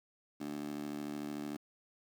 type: tone with high-pass filter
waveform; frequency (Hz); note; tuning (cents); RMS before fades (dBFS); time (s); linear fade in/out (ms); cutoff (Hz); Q
15% pulse; 73.4; D2; 0; -41; 0.4-1.57; 10; 270; 3
effects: 10-bit